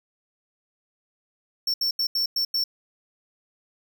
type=tone bursts at uneven times; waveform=square; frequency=5430 Hz; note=F8; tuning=50 cents flat; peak=-22 dBFS; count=6; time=1.67-1.74 / 1.81-1.91 / 1.99-2.07 / 2.15-2.26 / 2.36-2.45 / 2.54-2.64 s; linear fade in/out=5 ms; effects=none